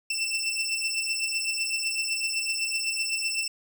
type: beating tone pair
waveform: 20% pulse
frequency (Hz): 2673 / 2680.9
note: E7 / E7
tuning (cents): +23 / +29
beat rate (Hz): 7.9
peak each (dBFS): -24 / -26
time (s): 0.1-3.48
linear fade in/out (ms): 5
effects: none